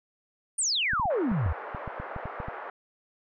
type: exponential sweep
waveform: sine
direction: down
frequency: 9580 to 67.9 Hz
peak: -24 dBFS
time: 0.58-1.53 s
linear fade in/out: 10 ms
type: clicks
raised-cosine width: 5 ms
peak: -24 dBFS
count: 12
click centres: 0.934 / 0.998 / 1.056 / 1.316 / 1.462 / 1.748 / 1.877 / 2 / 2.163 / 2.256 / 2.402 / 2.484 s
type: band-pass noise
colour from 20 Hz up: pink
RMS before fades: -39 dBFS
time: 1.1-2.7 s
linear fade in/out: 2 ms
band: 500 to 1600 Hz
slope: 24 dB/octave
effects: none